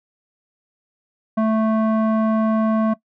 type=tone with low-pass filter; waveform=square; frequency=220 Hz; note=A3; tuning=in tune; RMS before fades=-18 dBFS; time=1.37-2.94 s; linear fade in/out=10 ms; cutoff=970 Hz; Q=1.8; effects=noise-tail reverb RT60 0.1 s tail -19 dB re dry